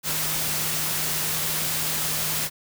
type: tone in noise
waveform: sine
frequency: 156.5 Hz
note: D#3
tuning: 10 cents sharp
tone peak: -37 dBFS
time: 0.03-2.5 s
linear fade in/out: 50 ms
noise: white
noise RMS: -26 dBFS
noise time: 0.03-2.5 s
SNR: -14 dB
effects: none